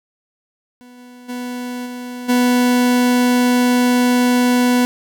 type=tone with level steps; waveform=40% pulse; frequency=246.9 Hz; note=B3; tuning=in tune; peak=-39 / -37 / -23 / -26 / -11 dBFS; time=0.81-4.85 s; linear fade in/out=0 ms; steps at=0.97 / 1.28 / 1.85 / 2.28 s; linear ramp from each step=20 ms; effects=none